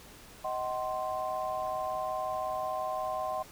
sine chord, C diminished, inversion first, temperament just, 627.9 / 753.5 / 1046.5 Hz, Eb5 / Gb5 / C6, +16 / +31 / 0 cents, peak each -35 / -35 / -36 dBFS, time 0.44-3.43 s, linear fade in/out 10 ms, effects pink hiss -52 dBFS RMS until 3.51 s

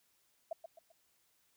sine tone with echo, 659.3 Hz, E5, in tune, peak -35 dBFS, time 0.51-0.53 s, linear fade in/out 5 ms, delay 130 ms, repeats 3, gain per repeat -8 dB, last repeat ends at 0.92 s, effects white hiss -74 dBFS RMS until 1.56 s

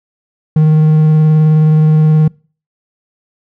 triangle tone with vibrato, 155.2 Hz, D#3, 4 cents flat, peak -3 dBFS, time 0.56-2.28 s, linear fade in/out 5 ms, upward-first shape triangle, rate 19 Hz, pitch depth 17 cents each way, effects noise-tail reverb RT60 0.4 s tail -26 dB re dry

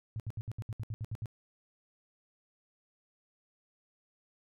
sine tone bursts, 110 Hz, A2, in tune, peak -34 dBFS, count 11, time 0.16-1.258 s, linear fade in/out 0 ms, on 38 ms, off 68 ms, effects none

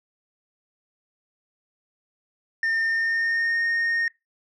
sine tone with pitch glide, 1812 to 1845.8 Hz, A#6 to A#6, -50 to -18 cents, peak -18 dBFS, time 2.63-4.08 s, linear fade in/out 2 ms, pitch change +32 cents, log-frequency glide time 2.83-3.62 s, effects noise-tail reverb RT60 0.2 s tail -24 dB re dry + tanh soft clip ceiling -20 dBFS

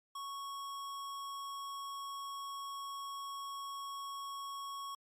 sine tone with sample-and-hold, 1108.7 Hz, C#6, in tune, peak -40 dBFS, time 0.15-4.95 s, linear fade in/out 5 ms, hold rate 4410 Hz, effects low-pass 12000 Hz 12 dB/octave + MP3 96 kbps

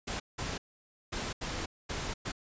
pink noise bursts at uneven times, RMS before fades -36 dBFS, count 6, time 0.07-0.2 / 0.38-0.58 / 1.12-1.33 / 1.41-1.66 / 1.89-2.14 / 2.25-2.32 s, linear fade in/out 10 ms, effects resampled to 16000 Hz

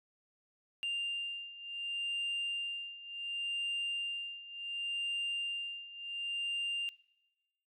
sine beating tone pair, 2794 / 2794.69 Hz, F7 / F7, 0 / +1 cents, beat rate 0.69 Hz, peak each -39 / -36 dBFS, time 0.83-6.89 s, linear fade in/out 0 ms, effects noise-tail reverb RT60 1.0 s tail -21 dB re dry + tanh soft clip ceiling -31 dBFS

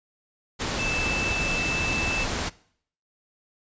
sine tone in noise, 2637 Hz, E7, in tune, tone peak -27 dBFS, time 0.78-2.25 s, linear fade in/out 20 ms, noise pink, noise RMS -28 dBFS, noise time 0.59-2.5 s, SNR -2 dB, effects noise-tail reverb RT60 0.6 s tail -21 dB re dry + resampled to 16000 Hz

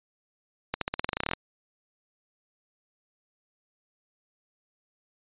accelerating click train, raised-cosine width 0.3 ms, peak -11 dBFS, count 15, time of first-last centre 0.74-1.335 s, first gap 73 ms, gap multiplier 0.91, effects resampled to 8000 Hz

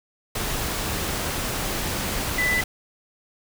sine tone in noise, 1993 Hz, B6, 15 cents sharp, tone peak -20 dBFS, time 2.38-2.61 s, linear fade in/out 5 ms, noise pink, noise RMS -27 dBFS, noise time 0.35-2.64 s, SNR +4 dB, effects none

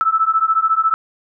sine beating tone pair, 1307 / 1321 Hz, E6 / E6, -15 / +3 cents, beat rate 14 Hz, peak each -16 dBFS, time 0.01-0.94 s, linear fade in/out 0 ms, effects none

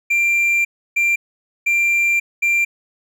triangle tone bursts at uneven times, 2372 Hz, D7, 17 cents sharp, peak -12 dBFS, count 4, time 0.1-0.65 / 0.96-1.16 / 1.66-2.2 / 2.42-2.65 s, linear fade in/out 10 ms, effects none

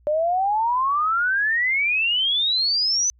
sine exponential sweep, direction up, 587.3 to 6130 Hz, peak -18 dBFS, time 0.07-3.1 s, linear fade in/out 0 ms, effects added 60 Hz sine -53 dBFS peak until 3.19 s

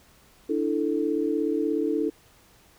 sine chord, D suspended second, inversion none, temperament just, 293.7 / 330.4 / 440.5 Hz, D4 / E4 / A4, 0 / +4 / +2 cents, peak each -27 dBFS, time 0.49-2.1 s, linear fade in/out 10 ms, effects pink hiss -57 dBFS RMS until 2.78 s

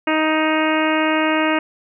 harmonic tone, 312.7 Hz, D#4, 9 cents sharp, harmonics 1 / 2 / 3 / 4 / 5 / 6 / 7 / 8 / 9, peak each -19 / -22 / -24 / -25 / -26 / -27 / -27 / -28 / -29 dBFS, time 0.07-1.59 s, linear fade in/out 5 ms, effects none

